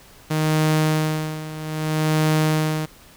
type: tone with tremolo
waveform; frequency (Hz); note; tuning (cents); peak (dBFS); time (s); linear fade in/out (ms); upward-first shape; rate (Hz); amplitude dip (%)
sawtooth; 155.56; D#3; 0; -12; 0.3-2.86; 10; sine; 0.62; 80
effects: pink hiss -48 dBFS RMS until 3.16 s